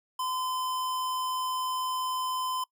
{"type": "tone", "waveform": "square", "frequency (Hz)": 1023, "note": "C6", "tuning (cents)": -39, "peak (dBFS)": -30, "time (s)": [0.19, 2.64], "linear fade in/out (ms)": 5, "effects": ["noise-tail reverb RT60 0.1 s tail -22 dB re dry"]}